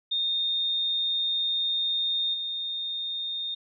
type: tone with level steps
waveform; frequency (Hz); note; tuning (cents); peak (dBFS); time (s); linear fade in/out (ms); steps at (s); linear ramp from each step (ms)
sine; 3662; A#7; -32; -24 / -29; 0.11-3.55; 10; 2.33; 20
effects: none